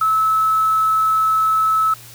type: tone with quantisation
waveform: sine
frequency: 1300 Hz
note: E6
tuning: 24 cents flat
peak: -13 dBFS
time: 0.01-1.94 s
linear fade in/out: 5 ms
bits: 6
effects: added 118 Hz sine -44 dBFS peak until 2.14 s + white hiss -41 dBFS RMS until 2.14 s